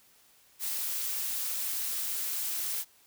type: noise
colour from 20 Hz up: blue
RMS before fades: -33 dBFS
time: 0.59-2.85 s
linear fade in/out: 50 ms
effects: white hiss -62 dBFS RMS until 3.06 s